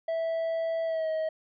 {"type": "tone with pitch glide", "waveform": "triangle", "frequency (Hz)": [656, 634], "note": ["E5", "D#5"], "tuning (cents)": [-9, 32], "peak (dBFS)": -25, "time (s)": [0.08, 1.29], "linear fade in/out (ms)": 5, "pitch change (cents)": -59, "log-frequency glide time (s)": [0.85, 1.09], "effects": ["resampled to 11025 Hz"]}